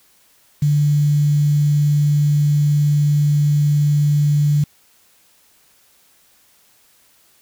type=tone with quantisation; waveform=sine; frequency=146.83 Hz; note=D3; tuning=in tune; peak=-12 dBFS; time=0.62-4.64 s; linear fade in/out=5 ms; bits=6; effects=white hiss -55 dBFS RMS until 7.41 s